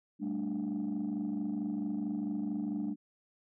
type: chord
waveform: sine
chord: G suspended second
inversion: none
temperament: just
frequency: 196 / 220.5 / 294 Hz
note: G3 / A3 / D4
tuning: 0 / +4 / +2 cents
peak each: -36 / -35 / -34 dBFS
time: 0.19-2.96 s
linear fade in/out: 50 ms
effects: tanh soft clip ceiling -28 dBFS